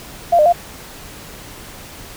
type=tone with pitch steps; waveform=sine; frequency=690 / 604 / 696 Hz; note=F5 / D5 / F5; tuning=-21 / +48 / -6 cents; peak=-8 dBFS; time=0.32-0.527 s; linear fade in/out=10 ms; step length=69 ms; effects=pink hiss -36 dBFS RMS until 2.16 s